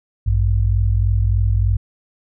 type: tone pair together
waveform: sine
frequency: 55.59 / 98.9 Hz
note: A1 / G2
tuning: +18 / +16 cents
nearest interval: minor seventh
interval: 998 cents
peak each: -16 dBFS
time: 0.26-1.77 s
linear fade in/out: 10 ms
effects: none